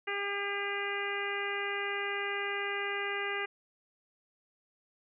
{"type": "harmonic tone", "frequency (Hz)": 402.2, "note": "G4", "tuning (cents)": 44, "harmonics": [1, 2, 3, 4, 5, 6, 7], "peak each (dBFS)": [-38, -42, -41, -39, -37, -41, -43], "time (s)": [0.07, 3.46], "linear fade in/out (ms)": 10, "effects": []}